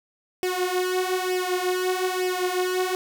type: tone with flanger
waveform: sawtooth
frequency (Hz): 366.7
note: F#4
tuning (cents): -15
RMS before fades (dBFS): -25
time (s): 0.43-2.95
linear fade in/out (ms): 0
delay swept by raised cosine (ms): 0.37 to 6.17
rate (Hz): 1.1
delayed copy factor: +0.75
effects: none